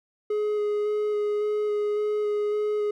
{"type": "tone with vibrato", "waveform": "triangle", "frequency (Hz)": 419, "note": "G#4", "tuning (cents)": 15, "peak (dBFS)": -21, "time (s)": [0.3, 2.91], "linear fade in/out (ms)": 5, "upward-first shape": "square", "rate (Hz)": 1.8, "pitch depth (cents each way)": 9, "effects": []}